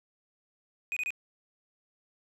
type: tone bursts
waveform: triangle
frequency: 2489 Hz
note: D#7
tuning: in tune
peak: -28 dBFS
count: 3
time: 0.92-1.105 s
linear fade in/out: 0 ms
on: 45 ms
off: 25 ms
effects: none